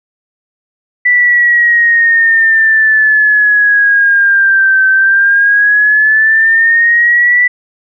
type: exponential two-way sweep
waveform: sine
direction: down then up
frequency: 1975.5 to 1542 to 1975.5 Hz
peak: -5 dBFS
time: 1.05-7.48 s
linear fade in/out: 10 ms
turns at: 4.87 s
effects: none